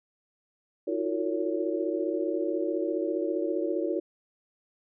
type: tone cluster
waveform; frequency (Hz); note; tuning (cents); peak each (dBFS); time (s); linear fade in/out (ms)
sine; 322.2 / 357.4 / 372.2 / 456.5 / 563; E4 / F4 / F#4 / A#4 / C#5; -39 / +40 / +10 / -36 / +27; -31 / -31 / -37 / -34 / -33; 0.87-4; 10
effects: none